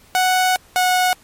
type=tone pair in turn; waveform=sawtooth; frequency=740 / 732.8 Hz; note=F#5 / F#5; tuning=0 / -17 cents; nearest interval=unison; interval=17 cents; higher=first; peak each=-10 dBFS; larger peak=neither; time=0.15-0.56 / 0.76-1.13 s; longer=first; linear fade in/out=0 ms; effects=pink hiss -50 dBFS RMS until 1.23 s + MP3 64 kbps